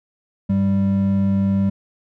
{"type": "tone pair together", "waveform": "triangle", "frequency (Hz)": [98, 196], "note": ["G2", "G3"], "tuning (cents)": [0, 0], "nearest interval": "octave", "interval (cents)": 1200, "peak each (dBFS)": [-20, -14], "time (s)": [0.49, 1.7], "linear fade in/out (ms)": 10, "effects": []}